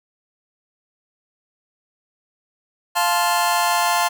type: chord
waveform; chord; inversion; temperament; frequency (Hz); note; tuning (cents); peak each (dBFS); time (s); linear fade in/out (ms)
sawtooth; F major; none; just; 698.5 / 873.1 / 1047.7; F5 / A5 / C6; 0 / -14 / +2; -17; 2.95-4.09; 20
effects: none